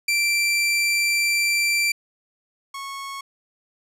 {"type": "tone pair in turn", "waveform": "sawtooth", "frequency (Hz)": [2349, 1100], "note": ["D7", "C#6"], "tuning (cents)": [0, -14], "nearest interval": "octave + minor second", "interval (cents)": 1314, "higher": "first", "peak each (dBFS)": [-15, -27], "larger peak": "first", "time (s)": [[0.08, 1.92], [2.74, 3.21]], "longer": "first", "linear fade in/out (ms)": 5, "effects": ["low-pass 12000 Hz 12 dB/octave"]}